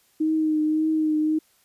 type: tone with vibrato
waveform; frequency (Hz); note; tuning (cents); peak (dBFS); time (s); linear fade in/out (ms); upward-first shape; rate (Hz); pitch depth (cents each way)
sine; 311.1; D#4; 0; -19; 0.2-1.39; 10; triangle; 1.8; 30
effects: white hiss -62 dBFS RMS until 1.64 s + resampled to 32000 Hz